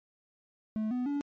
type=tone with pitch steps; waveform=triangle; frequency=216.8 / 249 / 286.1 Hz; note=A3 / B3 / D4; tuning=-25 / +14 / -45 cents; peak=-27 dBFS; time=0.76-1.21 s; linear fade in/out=0 ms; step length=150 ms; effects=MP3 32 kbps